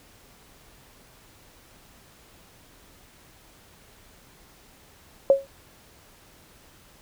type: tone with exponential decay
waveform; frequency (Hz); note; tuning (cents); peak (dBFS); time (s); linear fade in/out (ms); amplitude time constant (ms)
sine; 548; C#5; -20; -9; 5.3-5.47; 1; 35
effects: pink hiss -54 dBFS RMS until 7.01 s